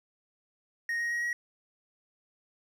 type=tone with pitch steps; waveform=triangle; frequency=1864.7 / 1878.8 / 1892.9 / 1907.2 Hz; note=A#6 / A#6 / A#6 / A#6; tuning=0 / +13 / +26 / +39 cents; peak=-27 dBFS; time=0.89-1.33 s; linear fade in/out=2 ms; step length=110 ms; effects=none